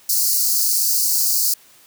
white high-pass noise, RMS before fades -18 dBFS, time 0.09-1.54 s, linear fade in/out 5 ms, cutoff 4300 Hz, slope 96 dB/octave, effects white hiss -50 dBFS RMS until 1.86 s + high-pass 100 Hz 12 dB/octave

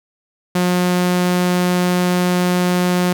sawtooth tone, 179.3 Hz, F3, 46 cents sharp, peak -10 dBFS, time 0.55-3.13 s, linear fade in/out 5 ms, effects none

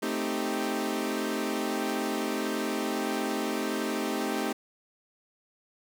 sawtooth chord, A half-diminished seventh, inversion none, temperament equal, 220 / 261.6 / 311.1 / 392 Hz, A3 / C4 / Eb4 / G4, 0 / 0 / 0 / 0 cents, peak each -30 dBFS, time 0.02-4.53 s, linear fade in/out 10 ms, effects none

